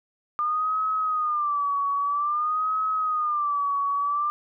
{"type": "tone with vibrato", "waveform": "sine", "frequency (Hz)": 1200, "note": "D6", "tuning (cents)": 37, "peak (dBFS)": -22, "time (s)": [0.39, 4.3], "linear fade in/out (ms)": 0, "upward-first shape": "sine", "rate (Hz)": 0.51, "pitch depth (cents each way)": 110, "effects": []}